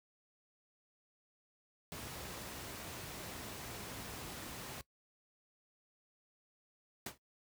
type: noise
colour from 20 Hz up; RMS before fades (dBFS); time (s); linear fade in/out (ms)
pink; -46; 1.92-4.81; 0
type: noise with exponential decay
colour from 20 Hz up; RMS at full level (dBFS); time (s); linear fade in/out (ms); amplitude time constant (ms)
pink; -37; 7.06-7.18; 5; 26
effects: noise-tail reverb RT60 0.1 s tail -20 dB re dry + high-pass 60 Hz 12 dB/octave